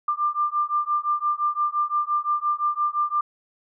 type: beating tone pair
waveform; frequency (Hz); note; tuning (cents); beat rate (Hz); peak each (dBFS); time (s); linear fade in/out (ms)
sine; 1189 / 1194.8; D6 / D6; +21 / +29; 5.8; -24; 0.08-3.21; 5
effects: none